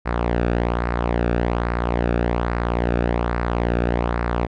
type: tone with flanger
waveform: sawtooth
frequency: 59 Hz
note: A#1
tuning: 22 cents sharp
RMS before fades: -21 dBFS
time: 0.05-4.47 s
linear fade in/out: 20 ms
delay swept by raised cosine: 0.3 to 0.99 ms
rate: 1.2 Hz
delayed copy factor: -0.55
effects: low-pass 2000 Hz 12 dB/octave